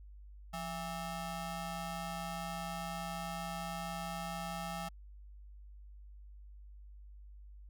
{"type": "ring-modulated tone", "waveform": "25% pulse", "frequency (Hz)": 493.3, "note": "B4", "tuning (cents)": -2, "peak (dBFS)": -32, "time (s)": [0.53, 4.89], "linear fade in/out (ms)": 10, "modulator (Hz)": 319, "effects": ["added 50 Hz sine -50 dBFS peak until 7.69 s"]}